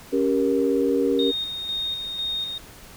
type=chord; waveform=sine; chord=G diminished; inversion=second; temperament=equal with one note detuned; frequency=277.2 / 392 / 470.5 Hz; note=Db4 / G4 / Bb4; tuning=0 / 0 / +16 cents; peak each=-22 / -23 / -22 dBFS; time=0.12-1.32 s; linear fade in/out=20 ms
type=tone with tremolo; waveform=sine; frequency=3703 Hz; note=A#7; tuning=12 cents flat; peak=-24 dBFS; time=1.19-2.58 s; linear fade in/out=2 ms; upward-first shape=square; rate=2 Hz; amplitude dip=40%
effects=tanh soft clip ceiling -8 dBFS + pink hiss -45 dBFS RMS until 2.96 s